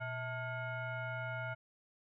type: tone with frequency modulation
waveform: sine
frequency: 648 Hz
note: E5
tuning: 30 cents flat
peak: -37 dBFS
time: 0-1.55 s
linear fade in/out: 20 ms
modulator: 769 Hz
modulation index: 1.6
effects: none